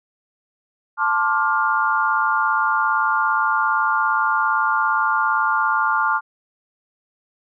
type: chord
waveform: sine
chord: D minor seventh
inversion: second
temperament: just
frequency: 881 / 1057.2 / 1174.7 / 1409.6 Hz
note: A5 / C6 / D6 / F6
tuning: +2 / +18 / 0 / +16 cents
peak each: -22 / -24 / -22 / -20 dBFS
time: 0.97-6.21 s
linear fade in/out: 50 ms
effects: none